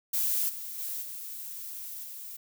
violet noise with level steps, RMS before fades -28 / -39 / -35 / -40 / -42 dBFS, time 0.13-2.37 s, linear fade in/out 10 ms, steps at 0.48 / 0.78 / 1.01 / 2.03 s, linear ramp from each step 20 ms, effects none

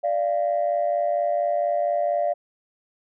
sine tone pair together, 587.3 / 691.6 Hz, D5 / F5, 0 / -17 cents, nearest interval minor third, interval 283 cents, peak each -22 dBFS, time 0.03-2.34 s, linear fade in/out 20 ms, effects tanh soft clip ceiling -14 dBFS

